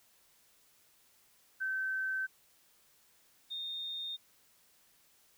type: tone pair in turn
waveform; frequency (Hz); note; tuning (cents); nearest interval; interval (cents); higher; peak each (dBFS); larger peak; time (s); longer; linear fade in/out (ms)
sine; 1541 / 3665; G6 / A#7; -30 / -30; octave + minor third; 1500; second; -32 / -37; first; 1.6-2.27 / 3.5-4.17; neither; 20
effects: white hiss -67 dBFS RMS until 5.37 s